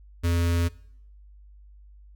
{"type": "tone with notch filter", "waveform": "square", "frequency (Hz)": 85.4, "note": "F2", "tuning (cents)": -38, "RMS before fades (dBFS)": -23, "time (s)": [0.23, 0.69], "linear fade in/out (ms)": 20, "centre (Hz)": 780, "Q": 1.8, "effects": ["noise-tail reverb RT60 0.7 s tail -22 dB re dry", "added 50 Hz sine -47 dBFS peak until 2.15 s"]}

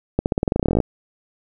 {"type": "accelerating click train", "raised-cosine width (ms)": 2, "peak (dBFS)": -4, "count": 18, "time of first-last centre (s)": [0.19, 0.802], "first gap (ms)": 69, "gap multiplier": 0.91, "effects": []}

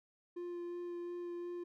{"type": "tone with vibrato", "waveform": "triangle", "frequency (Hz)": 349.2, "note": "F4", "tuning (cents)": 0, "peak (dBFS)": -38, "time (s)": [0.36, 1.64], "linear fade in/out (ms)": 10, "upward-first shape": "sine", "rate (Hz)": 2.8, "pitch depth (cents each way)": 10, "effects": []}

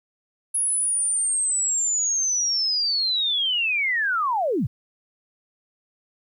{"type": "linear sweep", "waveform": "sine", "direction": "down", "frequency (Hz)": [10548, 82.41], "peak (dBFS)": -20, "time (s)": [0.54, 4.67], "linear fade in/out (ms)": 10, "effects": ["10-bit"]}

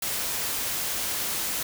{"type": "noise", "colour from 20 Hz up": "white", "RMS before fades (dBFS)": -29, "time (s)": [0.02, 1.63], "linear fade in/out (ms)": 5, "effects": []}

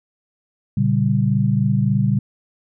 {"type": "chord", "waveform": "sine", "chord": "G diminished", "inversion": "first", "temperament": "just", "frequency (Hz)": [117.6, 141.12, 196], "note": ["Bb2", "Db3", "G3"], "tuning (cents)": [16, 31, 0], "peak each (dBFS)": -19, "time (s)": [0.77, 2.19], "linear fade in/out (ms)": 5, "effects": []}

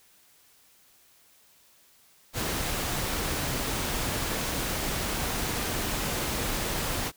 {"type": "noise", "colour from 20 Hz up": "pink", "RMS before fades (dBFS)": -30, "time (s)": [2.33, 7.12], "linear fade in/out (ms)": 50, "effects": ["white hiss -60 dBFS RMS until 7.16 s"]}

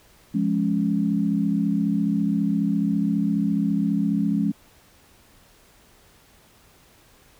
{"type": "chord", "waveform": "sine", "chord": "Db major", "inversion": "first", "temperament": "just", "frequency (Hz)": [173.24, 207.9, 277.2], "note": ["F3", "Ab3", "Db4"], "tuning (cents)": [-14, 2, 0], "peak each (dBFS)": [-25, -22, -25], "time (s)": [0.34, 4.52], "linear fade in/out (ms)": 10, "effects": ["pink hiss -55 dBFS RMS until 7.39 s"]}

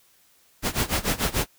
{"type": "noise with tremolo", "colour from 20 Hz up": "pink", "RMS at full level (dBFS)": -22, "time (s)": [0.62, 1.47], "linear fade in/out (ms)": 50, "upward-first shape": "sine", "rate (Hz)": 6.8, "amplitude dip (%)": 90, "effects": ["white hiss -60 dBFS RMS until 1.58 s"]}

